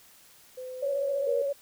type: tone with pitch glide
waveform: sine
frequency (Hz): 510 to 513.5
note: C5 to C5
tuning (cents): -44 to -33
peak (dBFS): -36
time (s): 0.57-1.38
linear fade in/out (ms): 10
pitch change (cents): +11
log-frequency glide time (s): 0.69-1.21
type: tone with vibrato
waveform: sine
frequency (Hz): 560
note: C#5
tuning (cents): +18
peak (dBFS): -26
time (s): 0.82-1.53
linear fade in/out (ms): 10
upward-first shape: sine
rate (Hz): 15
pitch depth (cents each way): 33
type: tone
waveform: sine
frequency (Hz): 476.4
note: A#4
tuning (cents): +38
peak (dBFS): -27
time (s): 1.27-1.42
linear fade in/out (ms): 5
effects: white hiss -56 dBFS RMS until 1.61 s